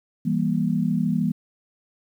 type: chord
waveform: sine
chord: E diminished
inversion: none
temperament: just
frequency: 164.81 / 197.78 / 237.3 Hz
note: E3 / G3 / Bb3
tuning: 0 / +16 / +31 cents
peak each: -24 dBFS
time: 0.25-1.32 s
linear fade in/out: 10 ms
effects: 9-bit